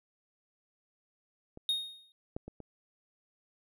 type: clicks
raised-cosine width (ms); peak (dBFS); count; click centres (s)
2; -33 / -23 / -30 / -32; 4; 1.574 / 2.365 / 2.48 / 2.603
type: tone with exponential decay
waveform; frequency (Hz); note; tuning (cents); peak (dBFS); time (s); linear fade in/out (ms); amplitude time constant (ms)
triangle; 3716; A#7; -6; -24; 1.69-2.12; 1; 93
effects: none